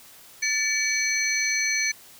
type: tone cluster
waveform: sine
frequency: 1760 / 2279 / 4278 / 6080 Hz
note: A6 / C#7 / C8 / F#8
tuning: 0 / +47 / +38 / +46 cents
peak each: -30 / -25 / -30 / -27 dBFS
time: 0.42-1.92 s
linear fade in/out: 10 ms
effects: white hiss -49 dBFS RMS until 2.19 s